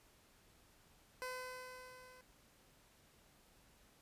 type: tone with level ramp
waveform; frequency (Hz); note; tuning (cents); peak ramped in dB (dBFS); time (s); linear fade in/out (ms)
15% pulse; 508; B4; +49; -35 to -53; 1.22-2.21; 0
effects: pink hiss -68 dBFS RMS until 4.01 s + resampled to 32000 Hz